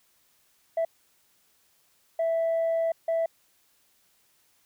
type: tone bursts at uneven times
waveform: sine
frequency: 659.3 Hz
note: E5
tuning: in tune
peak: -21 dBFS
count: 3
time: 0.77-0.85 / 2.19-2.92 / 3.08-3.26 s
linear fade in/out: 5 ms
effects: tanh soft clip ceiling -21 dBFS + white hiss -66 dBFS RMS until 4.65 s